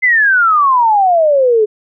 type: exponential sweep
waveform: sine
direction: down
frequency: 2081 to 415.3 Hz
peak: -7 dBFS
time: 0.02-1.66 s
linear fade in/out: 20 ms
effects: none